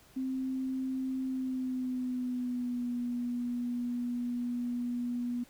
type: tone with pitch glide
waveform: sine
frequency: 261.6 to 242.7 Hz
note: C4 to B3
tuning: 0 to -30 cents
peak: -31 dBFS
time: 0.16-5.44 s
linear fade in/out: 10 ms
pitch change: -130 cents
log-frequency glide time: 1.25-2.91 s
effects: pink hiss -60 dBFS RMS until 5.49 s